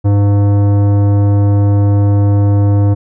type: tone with tanh clipping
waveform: sine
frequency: 101.3 Hz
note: G#2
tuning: 43 cents flat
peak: -9 dBFS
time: 0.04-2.95 s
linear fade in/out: 20 ms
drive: 15 dB
effects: none